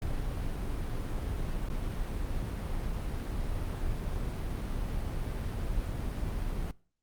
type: noise with dropouts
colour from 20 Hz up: brown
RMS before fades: -33 dBFS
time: 0.02-6.71 s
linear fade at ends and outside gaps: 1 ms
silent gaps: 1.687-1.7 s
effects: noise-tail reverb RT60 0.5 s tail -24 dB re dry + Opus 48 kbps